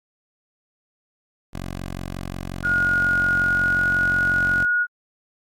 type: tone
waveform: 10% pulse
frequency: 45.57 Hz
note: F#1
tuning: 26 cents flat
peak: -21 dBFS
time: 1.53-4.65 s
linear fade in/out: 10 ms
type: tone with pitch glide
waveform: sine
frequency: 1436 to 1448.5 Hz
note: F6 to F#6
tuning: +48 to -37 cents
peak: -17 dBFS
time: 2.63-4.87 s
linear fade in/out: 50 ms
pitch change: +15 cents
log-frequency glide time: 3.43-3.84 s
effects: AAC 48 kbps